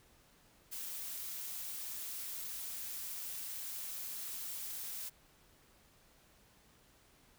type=noise; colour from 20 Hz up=blue; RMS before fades=-43 dBFS; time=0.71-5.1 s; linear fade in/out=20 ms; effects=pink hiss -66 dBFS RMS until 7.38 s